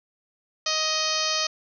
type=harmonic tone; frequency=626 Hz; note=D#5; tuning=10 cents sharp; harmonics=1 / 2 / 3 / 4 / 5 / 6 / 7 / 8 / 9 / 10; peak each=-33 / -31 / -35 / -33 / -32 / -34 / -29 / -30 / -33 / -34 dBFS; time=0.66-1.47 s; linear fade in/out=5 ms; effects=none